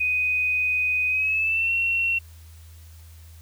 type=tone with pitch glide; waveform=sine; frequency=2497 to 2723 Hz; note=D#7 to F7; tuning=+6 to -44 cents; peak=-20 dBFS; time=0-2.19 s; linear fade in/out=10 ms; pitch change=+150 cents; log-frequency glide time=1.08-1.72 s; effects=added 81 Hz sine -43 dBFS peak until 3.41 s + white hiss -55 dBFS RMS until 3.41 s